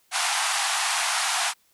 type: band-pass noise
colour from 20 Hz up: pink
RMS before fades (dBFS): -25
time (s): 0.11-1.54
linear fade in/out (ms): 50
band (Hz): 690 to 11000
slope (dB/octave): 96
effects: white hiss -64 dBFS RMS until 1.73 s